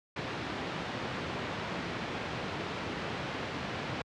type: band-pass noise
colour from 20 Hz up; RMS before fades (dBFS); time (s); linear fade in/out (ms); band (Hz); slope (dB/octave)
pink; -37; 0.16-4.02; 5; 110 to 3300; 12
effects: high-pass 60 Hz 12 dB/octave + low-pass 6000 Hz 12 dB/octave